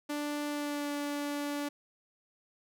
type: tone with pitch glide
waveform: sawtooth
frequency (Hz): 293.7 to 289.3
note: D4 to D4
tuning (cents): 0 to -26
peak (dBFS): -29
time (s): 0.09-1.69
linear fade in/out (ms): 10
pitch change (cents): -26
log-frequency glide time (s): 0.48-0.91
effects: none